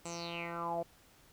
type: tone with low-pass filter sweep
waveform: 10% pulse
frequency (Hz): 170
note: F3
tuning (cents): -46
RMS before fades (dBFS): -39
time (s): 0.05-0.83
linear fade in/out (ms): 5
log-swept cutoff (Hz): 8000 to 590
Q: 6.7
effects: pink hiss -63 dBFS RMS until 1.32 s